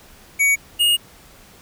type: tone pair in turn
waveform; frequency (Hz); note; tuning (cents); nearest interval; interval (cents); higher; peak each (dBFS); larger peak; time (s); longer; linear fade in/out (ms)
square; 2250 / 2858; C#7 / F7; +25 / +39; major third; 414; second; -14; neither; 0.39-0.56 / 0.79-0.97; second; 20
effects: pink hiss -47 dBFS RMS until 1.61 s